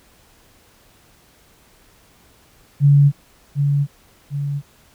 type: tone with echo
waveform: sine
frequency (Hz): 142.5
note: C#3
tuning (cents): +48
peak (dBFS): -8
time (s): 2.8-3.12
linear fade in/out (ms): 50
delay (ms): 750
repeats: 2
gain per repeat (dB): -6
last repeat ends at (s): 4.62
effects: pink hiss -53 dBFS RMS until 4.94 s